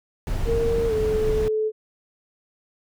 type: noise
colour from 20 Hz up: brown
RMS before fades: -26 dBFS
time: 0.27-1.48 s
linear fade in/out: 0 ms
type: tone with pitch glide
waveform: sine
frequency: 461.8 to 433.4 Hz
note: A#4 to A4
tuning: -16 to -26 cents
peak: -20 dBFS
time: 0.45-1.72 s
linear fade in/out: 50 ms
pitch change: -110 cents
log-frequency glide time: 0.87-0.93 s
effects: none